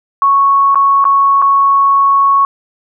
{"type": "tone with dropouts", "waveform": "sine", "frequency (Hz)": 1107, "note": "C#6", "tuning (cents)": -3, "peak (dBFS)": -6, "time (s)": [0.22, 2.45], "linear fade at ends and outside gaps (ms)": 1, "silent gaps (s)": [[0.746, 0.756], [1.042, 1.052], [1.418, 1.423]], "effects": []}